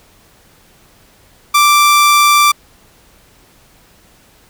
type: tone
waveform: sawtooth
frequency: 1174.7 Hz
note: D6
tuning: in tune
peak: -3 dBFS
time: 1.54-2.52 s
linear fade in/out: 10 ms
effects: pink hiss -48 dBFS RMS until 4.49 s